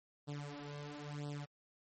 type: tone with flanger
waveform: sawtooth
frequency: 145.7 Hz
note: D3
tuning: 13 cents flat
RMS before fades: -45 dBFS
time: 0.27-1.46 s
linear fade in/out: 20 ms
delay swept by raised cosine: 0.22 to 5.02 ms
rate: 1 Hz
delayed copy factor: +0.95
effects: MP3 32 kbps